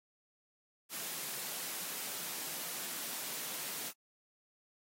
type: high-pass noise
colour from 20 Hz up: white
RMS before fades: -41 dBFS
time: 0.89-3.93 s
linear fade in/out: 50 ms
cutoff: 140 Hz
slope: 48 dB/octave
effects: AAC 48 kbps